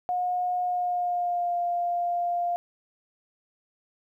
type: tone with pitch glide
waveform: sine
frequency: 721 to 699.3 Hz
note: F#5 to F5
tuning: -45 to +2 cents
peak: -24 dBFS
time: 0.09-2.56 s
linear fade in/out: 0 ms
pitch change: -53 cents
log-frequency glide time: 0.61-1.56 s
effects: 11-bit